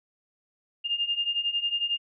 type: beating tone pair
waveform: sine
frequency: 2810 / 2821 Hz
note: F7 / F7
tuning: +10 / +17 cents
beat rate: 11 Hz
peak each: -30 / -27 dBFS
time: 0.84-1.98 s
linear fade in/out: 20 ms
effects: none